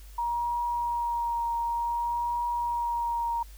sine tone with vibrato, 945 Hz, A#5, 23 cents sharp, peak -26 dBFS, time 0.18-3.43 s, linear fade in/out 5 ms, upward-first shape triangle, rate 0.55 Hz, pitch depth 18 cents each way, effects added 50 Hz sine -44 dBFS peak until 3.57 s + white hiss -56 dBFS RMS until 3.57 s

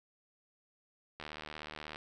click train, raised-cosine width 0.3 ms, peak -27 dBFS, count 59, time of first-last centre 1.2-1.959 s, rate 76.4 Hz, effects none

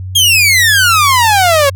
sawtooth exponential sweep, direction down, 3304 to 539 Hz, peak -3 dBFS, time 0.15-1.7 s, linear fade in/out 10 ms, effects added 93 Hz sine -20 dBFS peak until 1.75 s

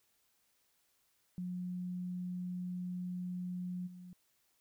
sine tone with level steps, 180 Hz, F#3, 47 cents flat, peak -37 / -48 dBFS, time 1.38-4.13 s, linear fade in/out 0 ms, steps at 3.86 s, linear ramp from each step 20 ms, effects white hiss -75 dBFS RMS until 4.6 s

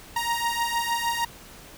sawtooth beating tone pair, 932.3 / 938.8 Hz, A#5 / A#5, 0 / +12 cents, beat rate 6.5 Hz, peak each -24 / -23 dBFS, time 0.16-1.25 s, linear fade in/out 5 ms, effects pink hiss -46 dBFS RMS until 1.77 s

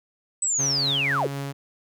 sine linear sweep, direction down, 8100 to 321.2 Hz, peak -21 dBFS, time 0.42-1.27 s, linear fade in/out 5 ms
sawtooth tone with tremolo, 139.4 Hz, C#3, 10 cents sharp, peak -24 dBFS, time 0.58-1.53 s, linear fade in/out 20 ms, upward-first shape triangle, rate 4 Hz, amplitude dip 25%
effects none

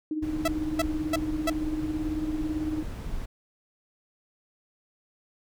sine tone with tremolo, 308.9 Hz, D#4, 12 cents flat, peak -25 dBFS, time 0.11-2.83 s, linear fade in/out 2 ms, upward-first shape sine, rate 18 Hz, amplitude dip 60%
brown noise, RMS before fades -35 dBFS, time 0.22-3.26 s, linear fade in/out 10 ms
sawtooth tone bursts, 659.3 Hz, E5, in tune, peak -19 dBFS, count 4, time 0.45-1.5 s, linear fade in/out 5 ms, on 30 ms, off 310 ms
effects none

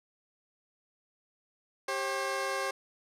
15% pulse tone pair together, 392 / 537.8 Hz, G4 / C5, 0 / +47 cents, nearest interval perfect fourth, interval 547 cents, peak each -29 / -26 dBFS, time 1.88-2.71 s, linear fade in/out 5 ms, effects low-pass 10000 Hz 12 dB/octave

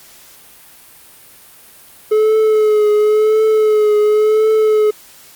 triangle tone with vibrato, 428.5 Hz, A4, 46 cents flat, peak -7 dBFS, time 2.11-4.91 s, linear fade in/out 10 ms, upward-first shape triangle, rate 0.94 Hz, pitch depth 38 cents each way, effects white hiss -42 dBFS RMS until 5.35 s + Opus 48 kbps

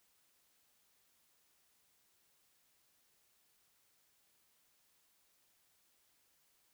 silence, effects white hiss -74 dBFS RMS until 6.73 s

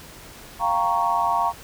sine chord, G half-diminished seventh, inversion third, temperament equal, 698.5 / 784 / 932.3 / 1108.7 Hz, F5 / G5 / Bb5 / Db6, 0 / 0 / 0 / 0 cents, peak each -25 / -28 / -22 / -24 dBFS, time 0.59-1.53 s, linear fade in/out 50 ms, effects pink hiss -43 dBFS RMS until 1.63 s

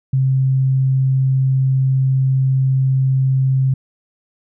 sine tone, 132.6 Hz, C3, 23 cents sharp, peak -12 dBFS, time 0.13-3.74 s, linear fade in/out 5 ms, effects none

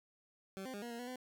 20% pulse tone with pitch steps, 192.4 / 259.9 / 203.1 / 238.2 / 234.1 / 245.2 / 253.6 Hz, G3 / C4 / G#3 / A#3 / A#3 / B3 / B3, -32 / -11 / -38 / +38 / +8 / -12 / +46 cents, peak -38 dBFS, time 0.57-1.158 s, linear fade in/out 0 ms, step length 84 ms, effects none

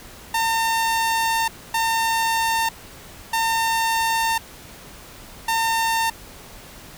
sawtooth tone bursts at uneven times, 907 Hz, A#5, 48 cents flat, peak -15 dBFS, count 4, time 0.34-1.48 / 1.74-2.69 / 3.33-4.38 / 5.48-6.1 s, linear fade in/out 5 ms, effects pink hiss -42 dBFS RMS until 6.97 s

